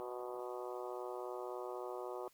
harmonic tone with a mistuned harmonic, 123.6 Hz, B2, 2 cents sharp, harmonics 3 / 4 / 5 / 6 / 7 / 8 / 9 / 10, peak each -45 / -47 / -49 / -51 / -52 / -53 / -54 / -55 dBFS, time 0-2.28 s, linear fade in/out 0 ms, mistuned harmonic 9, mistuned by -19 cents, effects white hiss -70 dBFS RMS until 2.33 s + Opus 32 kbps

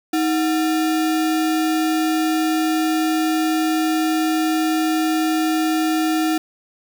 sine tone with sample-and-hold, 315.9 Hz, D#4, 26 cents sharp, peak -16 dBFS, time 0.13-6.38 s, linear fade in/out 5 ms, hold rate 1050 Hz, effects none

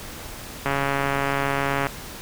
click train, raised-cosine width 0.5 ms, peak -8 dBFS, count 169, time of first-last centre 0.66-1.869 s, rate 139 Hz, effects pink hiss -37 dBFS RMS until 2.21 s

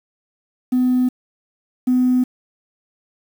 triangle tone pair in turn, 252 / 252 Hz, B3 / B3, +35 / +35 cents, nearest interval unison, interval 0 cents, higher neither, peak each -10 / -9 dBFS, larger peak second, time 0.72-1.09 / 1.87-2.24 s, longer neither, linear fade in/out 10 ms, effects tanh soft clip ceiling -10 dBFS + 7-bit

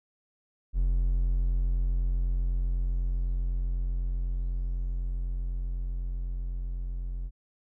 triangle tone with level ramp, 44 Hz, F1, 14 cents sharp, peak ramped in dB -20 to -29 dBFS, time 0.73-7.31 s, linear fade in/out 50 ms, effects none

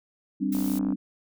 sine chord, G suspended fourth, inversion none, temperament equal, 196 / 261.6 / 293.7 Hz, G3 / C4 / D4, 0 / 0 / 0 cents, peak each -28 dBFS, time 0.4-0.96 s, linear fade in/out 20 ms
blue noise, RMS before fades -39 dBFS, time 0.52-0.79 s, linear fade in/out 5 ms
click train, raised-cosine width 1 ms, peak -26 dBFS, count 21, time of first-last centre 0.55-0.924 s, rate 53.5 Hz
effects none

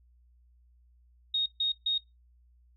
sine tone bursts, 3729 Hz, A#7, in tune, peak -25 dBFS, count 3, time 1.34-1.98 s, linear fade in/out 5 ms, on 120 ms, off 140 ms, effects noise-tail reverb RT60 0.2 s tail -24 dB re dry + added 60 Hz sine -59 dBFS peak until 2.76 s

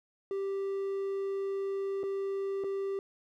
triangle tone with dropouts, 392 Hz, G4, in tune, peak -29 dBFS, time 0.31-2.99 s, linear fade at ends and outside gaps 1 ms, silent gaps 2.032-2.037 / 2.638-2.643 s, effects none

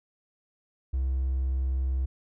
triangle tone with hard clipping, 65.41 Hz, C2, in tune, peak -25 dBFS, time 0.93-2.06 s, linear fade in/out 10 ms, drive 4 dB, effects none

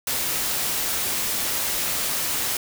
white noise, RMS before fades -25 dBFS, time 0.07-2.57 s, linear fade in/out 2 ms, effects none

